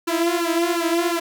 sawtooth tone with flanger, 339 Hz, E4, 49 cents sharp, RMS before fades -21 dBFS, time 0.07-1.2 s, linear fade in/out 10 ms, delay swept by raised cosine 0.69 to 6.29 ms, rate 2.8 Hz, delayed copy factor +0.8, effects none

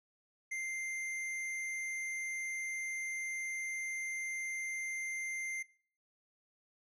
sine tone with hard clipping, 2093 Hz, C7, in tune, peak -38 dBFS, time 0.51-5.63 s, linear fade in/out 10 ms, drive 12 dB, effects noise-tail reverb RT60 0.5 s tail -22 dB re dry + low-pass 12000 Hz 12 dB/octave

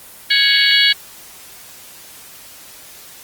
harmonic tone with a mistuned harmonic, 554.4 Hz, C#5, in tune, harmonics 3 / 4 / 5 / 6 / 7 / 8, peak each -17 / -17 / -17 / -17 / -17 / -17 dBFS, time 0.3-0.93 s, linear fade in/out 10 ms, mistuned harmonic 5, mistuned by +84 cents, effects white hiss -39 dBFS RMS until 3.23 s + Opus 24 kbps

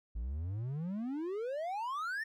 triangle exponential sweep, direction up, 52.2 to 1853 Hz, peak -33 dBFS, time 0.15-2.24 s, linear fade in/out 10 ms, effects none

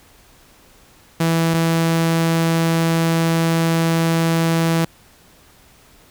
sawtooth tone pair in turn, 164.81 / 164.81 Hz, E3 / E3, 0 / 0 cents, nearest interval unison, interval 0 cents, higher neither, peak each -11 dBFS, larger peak neither, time 1.2-1.54 / 1.54-4.85 s, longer second, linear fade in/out 5 ms, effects pink hiss -50 dBFS RMS until 6.1 s

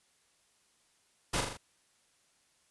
pink noise with echo, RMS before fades -31 dBFS, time 1.33-1.41 s, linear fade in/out 10 ms, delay 41 ms, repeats 4, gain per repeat -4 dB, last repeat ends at 1.574 s, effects white hiss -70 dBFS RMS until 2.7 s + resampled to 24000 Hz

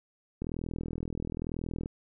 click train, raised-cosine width 3 ms, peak -22 dBFS, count 60, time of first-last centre 0.42-1.859 s, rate 41 Hz, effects none

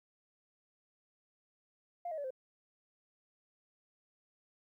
sine tone with pitch steps, 698.5 / 633.2 / 574 / 520.3 Hz, F5 / D#5 / D5 / C5, 0 / +30 / -40 / -10 cents, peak -36 dBFS, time 2.05-2.306 s, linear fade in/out 5 ms, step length 64 ms, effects tanh soft clip ceiling -32 dBFS + 13-bit

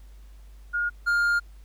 sine / triangle tone pair in turn, 1426 / 1408.8 Hz, F6 / F6, +36 / +15 cents, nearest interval unison, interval 21 cents, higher first, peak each -23 / -18 dBFS, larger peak second, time 0.73-0.9 / 1.06-1.4 s, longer second, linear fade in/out 20 ms, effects added 50 Hz sine -44 dBFS peak until 1.64 s + pink hiss -62 dBFS RMS until 1.64 s

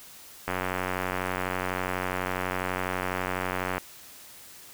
click train, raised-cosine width 0.5 ms, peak -13 dBFS, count 305, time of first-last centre 0.48-3.781 s, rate 92.1 Hz, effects white hiss -48 dBFS RMS until 4.73 s

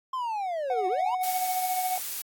triangle linear two-way sweep, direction down then up, 1063 to 353.5 to 1025 Hz, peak -26 dBFS, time 0.13-1.15 s, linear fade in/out 5 ms, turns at 0.88 s
triangle tone with tremolo, 740 Hz, F#5, in tune, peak -22 dBFS, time 0.7-1.98 s, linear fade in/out 2 ms, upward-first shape triangle, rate 14 Hz, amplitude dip 50%
blue noise, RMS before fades -33 dBFS, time 1.23-2.22 s, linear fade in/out 5 ms
effects AAC 64 kbps

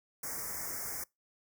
white band-stop noise, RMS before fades -39 dBFS, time 0.23-1.04 s, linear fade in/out 5 ms, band 2200 to 5100 Hz, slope 96 dB/octave, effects noise-tail reverb RT60 0.2 s tail -25 dB re dry

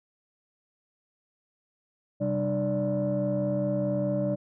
sine tone cluster, 130.3 / 195 / 299.8 / 583 Hz, C3 / G3 / D4 / D5, -7 / -9 / +36 / -13 cents, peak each -30 / -29 / -31 / -27 dBFS, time 2.2-4.36 s, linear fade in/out 20 ms, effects tanh soft clip ceiling -19 dBFS

